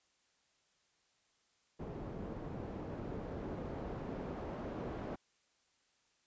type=noise with low-pass filter sweep; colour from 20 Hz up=white; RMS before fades=-43 dBFS; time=1.79-5.16 s; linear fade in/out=10 ms; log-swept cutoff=370 to 560 Hz; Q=0.7; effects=white hiss -75 dBFS RMS until 6.26 s + resampled to 16000 Hz